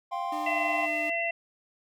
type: chord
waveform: triangle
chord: F suspended second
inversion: none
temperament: equal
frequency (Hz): 698.5 / 784 / 1046.5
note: F5 / G5 / C6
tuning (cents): 0 / 0 / 0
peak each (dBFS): -32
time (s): 0.11-0.87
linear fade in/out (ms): 20
type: tone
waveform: 40% pulse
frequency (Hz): 303.6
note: D#4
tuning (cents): -42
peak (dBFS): -36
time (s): 0.32-1.1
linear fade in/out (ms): 5
type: harmonic tone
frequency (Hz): 676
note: E5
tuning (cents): +43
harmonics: 1 / 3 / 4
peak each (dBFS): -31 / -31 / -31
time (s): 0.46-1.31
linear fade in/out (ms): 5
effects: none